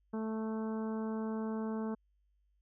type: harmonic tone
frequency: 220 Hz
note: A3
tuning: in tune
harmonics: 1 / 2 / 3 / 4 / 5 / 6 / 7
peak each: -35 / -41 / -49 / -48 / -51 / -55 / -57 dBFS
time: 0.13-1.95 s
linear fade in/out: 10 ms
effects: added 50 Hz sine -70 dBFS peak until 2.61 s